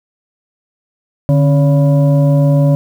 sine tone with frequency modulation, 146.83 Hz, D3, in tune, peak -7 dBFS, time 1.29-2.75 s, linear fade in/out 0 ms, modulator 420 Hz, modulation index 0.69, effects 7-bit

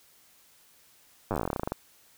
slowing click train, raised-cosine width 1 ms, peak -15 dBFS, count 19, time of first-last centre 1.31-1.72 s, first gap 9 ms, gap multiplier 1.1, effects white hiss -60 dBFS RMS until 2.17 s

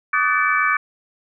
sine tone cluster, 1151 / 1239 / 1505 / 1755 / 2299 Hz, D6 / D#6 / F#6 / A6 / D7, -35 / -8 / +29 / -5 / -37 cents, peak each -22 dBFS, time 0.13-0.77 s, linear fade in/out 5 ms, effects none

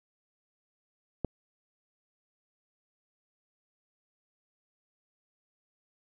click, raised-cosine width 2 ms, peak -16 dBFS, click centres 1.247 s, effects none

